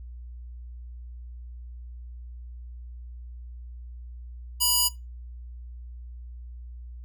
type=tone with high-pass filter; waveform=square; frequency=978 Hz; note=B5; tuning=17 cents flat; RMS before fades=-23 dBFS; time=4.6-4.89 s; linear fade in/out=20 ms; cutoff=4700 Hz; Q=0.57; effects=noise-tail reverb RT60 0.2 s tail -17 dB re dry + added 60 Hz sine -38 dBFS peak until 7.04 s